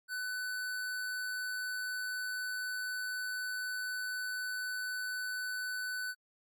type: tone with amplitude modulation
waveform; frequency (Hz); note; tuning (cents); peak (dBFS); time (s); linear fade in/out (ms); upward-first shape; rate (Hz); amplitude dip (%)
square; 1500; F#6; +23; -35; 0.08-6.15; 50; sine; 104; 25
effects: AAC 64 kbps